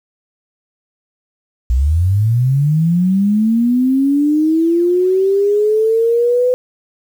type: linear sweep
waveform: sine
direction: up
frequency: 58.27 to 505 Hz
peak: -10 dBFS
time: 1.7-6.54 s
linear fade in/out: 0 ms
effects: 7-bit